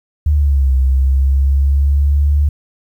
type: exponential two-way sweep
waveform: sine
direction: down then up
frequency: 76 to 65.3 to 73.3 Hz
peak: -9 dBFS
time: 0.26-2.49 s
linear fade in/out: 5 ms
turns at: 0.74 s
effects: 8-bit